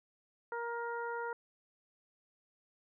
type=harmonic tone; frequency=470 Hz; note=A#4; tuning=14 cents sharp; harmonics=1 / 2 / 3 / 4; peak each=-40 / -40 / -42 / -52 dBFS; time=0.52-1.33 s; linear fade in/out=2 ms; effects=none